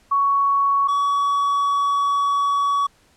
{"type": "tone pair in turn", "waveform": ["sine", "triangle"], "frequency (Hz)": [1116, 1130.9], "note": ["C#6", "C#6"], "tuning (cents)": [11, 34], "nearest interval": "unison", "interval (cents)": 23, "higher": "second", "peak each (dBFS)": -15, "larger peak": "neither", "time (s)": [[0.11, 0.88], [0.88, 2.87]], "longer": "second", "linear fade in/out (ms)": 10, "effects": ["pink hiss -57 dBFS RMS until 3.16 s", "low-pass 10000 Hz 12 dB/octave"]}